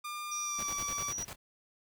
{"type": "tone with pitch glide", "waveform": "sawtooth", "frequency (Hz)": [1201, 1154.7], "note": ["D6", "D6"], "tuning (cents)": [38, -30], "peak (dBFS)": -34, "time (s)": [0.04, 1.12], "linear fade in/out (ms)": 10, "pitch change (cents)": -68, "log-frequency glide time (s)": [0.43, 0.71]}
{"type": "tone", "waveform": "sine", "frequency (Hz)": 5800, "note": "F#8", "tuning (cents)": -35, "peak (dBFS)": -35, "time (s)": [0.31, 1.25], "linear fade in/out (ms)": 10}
{"type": "noise with tremolo", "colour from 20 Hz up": "pink", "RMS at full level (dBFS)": -43, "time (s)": [0.58, 1.36], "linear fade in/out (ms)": 10, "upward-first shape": "square", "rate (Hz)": 10, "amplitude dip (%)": 80}
{"effects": []}